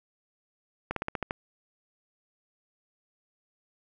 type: slowing click train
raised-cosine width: 0.5 ms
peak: -15 dBFS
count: 7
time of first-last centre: 0.91-1.309 s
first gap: 53 ms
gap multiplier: 1.09
effects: none